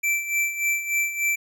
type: tone with tremolo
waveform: square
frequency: 2336 Hz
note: D7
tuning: 10 cents flat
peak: -20 dBFS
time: 0.03-1.36 s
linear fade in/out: 10 ms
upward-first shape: sine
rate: 3.4 Hz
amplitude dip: 70%
effects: none